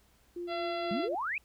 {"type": "tone with tremolo", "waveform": "sine", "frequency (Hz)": 349.2, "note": "F4", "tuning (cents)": 0, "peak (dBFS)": -35, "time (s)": [0.36, 1.15], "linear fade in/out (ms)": 5, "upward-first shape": "sine", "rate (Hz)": 4.2, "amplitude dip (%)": 40}
{"type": "harmonic tone", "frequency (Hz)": 679, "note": "F5", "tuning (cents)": -49, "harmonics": [1, 2, 3, 4, 5, 6, 7], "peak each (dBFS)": [-34, -41, -45, -46, -46, -49, -52], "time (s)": [0.47, 1.09], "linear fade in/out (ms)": 50}
{"type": "exponential sweep", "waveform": "sine", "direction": "up", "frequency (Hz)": [183.8, 2622], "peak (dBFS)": -31, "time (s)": [0.91, 1.38], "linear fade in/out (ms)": 2}
{"effects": ["added 60 Hz sine -67 dBFS peak until 1.44 s", "pink hiss -67 dBFS RMS until 1.44 s"]}